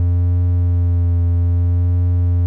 triangle tone with vibrato, 87.31 Hz, F2, in tune, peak -10 dBFS, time 0-2.46 s, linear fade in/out 0 ms, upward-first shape triangle, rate 0.61 Hz, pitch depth 22 cents each way, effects none

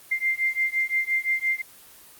sine beating tone pair, 2093 / 2098.8 Hz, C7 / C7, 0 / +5 cents, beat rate 5.8 Hz, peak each -25 dBFS, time 0.11-1.62 s, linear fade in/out 10 ms, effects white hiss -49 dBFS RMS until 2.19 s + Opus 24 kbps

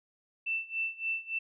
sine tone with tremolo, 2668 Hz, E7, 20 cents sharp, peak -28 dBFS, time 0.46-1.39 s, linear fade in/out 10 ms, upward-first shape sine, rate 3.5 Hz, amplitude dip 90%, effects none

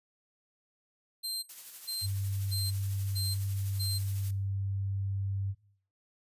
sawtooth tone bursts, 4146 Hz, C8, 17 cents flat, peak -30 dBFS, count 5, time 1.23-3.99 s, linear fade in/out 20 ms, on 200 ms, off 440 ms
blue noise with tremolo, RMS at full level -44 dBFS, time 1.49-4.31 s, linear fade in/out 5 ms, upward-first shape sine, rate 12 Hz, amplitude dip 40%
sine tone, 98 Hz, G2, in tune, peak -30 dBFS, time 2.01-5.55 s, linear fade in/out 50 ms
effects noise-tail reverb RT60 0.5 s tail -18 dB re dry + resampled to 32000 Hz

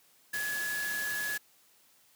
sine tone in noise, 1693 Hz, G#6, 33 cents sharp, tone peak -32 dBFS, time 0.33-1.38 s, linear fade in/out 10 ms, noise white, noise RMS -39 dBFS, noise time 0.33-1.38 s, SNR +4 dB, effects white hiss -64 dBFS RMS until 2.15 s + high-pass 100 Hz 12 dB/octave

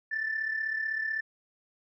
sine tone pair together, 1760 / 1795.9 Hz, A6 / A6, 0 / +35 cents, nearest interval unison, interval 35 cents, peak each -29 / -35 dBFS, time 0.11-1.21 s, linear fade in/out 10 ms, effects tanh soft clip ceiling -23 dBFS

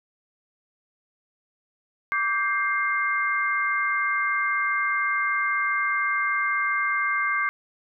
sine tone cluster, 1164 / 1579 / 2109 Hz, D6 / G6 / C7, -16 / +12 / +13 cents, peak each -26 dBFS, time 2.12-7.49 s, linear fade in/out 0 ms, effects none

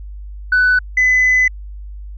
sine tone pair in turn, 1495 / 2011 Hz, F#6 / B6, +17 / +31 cents, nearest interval perfect fourth, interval 514 cents, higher second, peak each -8 dBFS, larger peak neither, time 0.52-0.79 / 0.97-1.48 s, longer second, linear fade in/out 5 ms, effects tanh soft clip ceiling -7 dBFS + added 50 Hz sine -28 dBFS peak until 2.17 s

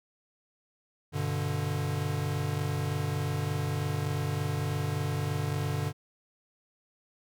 square chord, G major, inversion none, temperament equal, 98 / 123.47 / 146.83 Hz, G2 / B2 / D3, 0 / 0 / 0 cents, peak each -34 / -37 / -32 dBFS, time 1.12-5.93 s, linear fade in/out 50 ms, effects none

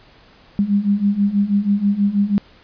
sine beating tone pair, 198.5 / 204.7 Hz, G3 / G#3, +22 / -25 cents, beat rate 6.2 Hz, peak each -19 / -16 dBFS, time 0.59-2.38 s, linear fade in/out 0 ms, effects pink hiss -49 dBFS RMS until 2.63 s + resampled to 11025 Hz

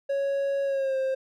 triangle tone with pitch glide, 554.4 to 529.4 Hz, C#5 to C5, 0 to +20 cents, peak -22 dBFS, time 0.09-1.15 s, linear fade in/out 10 ms, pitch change -80 cents, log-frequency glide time 0.64-0.97 s, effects none

